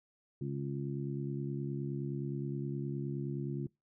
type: harmonic tone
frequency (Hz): 69.6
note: C#2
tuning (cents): +8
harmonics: 2 / 3 / 4 / 5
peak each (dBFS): -36 / -42 / -44 / -42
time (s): 0.41-3.67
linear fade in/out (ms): 5
effects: noise-tail reverb RT60 0.2 s tail -23 dB re dry